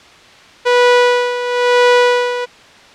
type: tone with tremolo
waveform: sawtooth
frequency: 490 Hz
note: B4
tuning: 14 cents flat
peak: -3 dBFS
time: 0.65-2.46 s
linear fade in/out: 20 ms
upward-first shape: sine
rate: 1 Hz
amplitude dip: 70%
effects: white hiss -41 dBFS RMS until 2.94 s + low-pass 4000 Hz 12 dB/octave